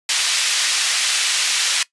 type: band-pass noise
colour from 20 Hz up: pink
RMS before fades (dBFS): -19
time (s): 0.09-1.83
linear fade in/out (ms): 2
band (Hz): 2600 to 7900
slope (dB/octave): 12
effects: noise-tail reverb RT60 0.1 s tail -19 dB re dry + resampled to 24000 Hz